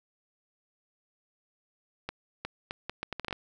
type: accelerating click train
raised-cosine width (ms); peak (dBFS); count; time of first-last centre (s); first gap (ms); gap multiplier
0.3; -18; 11; 2.09-3.328; 360; 0.72
effects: none